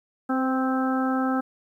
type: harmonic tone with a mistuned harmonic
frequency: 261.6 Hz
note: C4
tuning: in tune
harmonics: 1 / 2 / 3 / 4 / 5 / 6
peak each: -23 / -32 / -30 / -39 / -30 / -36 dBFS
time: 0.29-1.41 s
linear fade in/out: 10 ms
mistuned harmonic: 2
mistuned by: -16 cents
effects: 10-bit